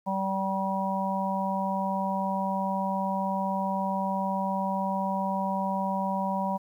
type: harmonic tone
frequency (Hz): 192.9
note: G3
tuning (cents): -28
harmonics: 1 / 3 / 4 / 5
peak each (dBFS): -30 / -34 / -33 / -30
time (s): 0.06-6.58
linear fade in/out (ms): 20
effects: 10-bit